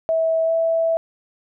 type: tone with pitch glide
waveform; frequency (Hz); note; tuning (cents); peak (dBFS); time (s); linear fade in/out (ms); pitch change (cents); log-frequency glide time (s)
sine; 650 to 657.2; E5 to E5; -24 to -5; -16; 0.09-0.97; 0; +19; 0.44-0.52
effects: none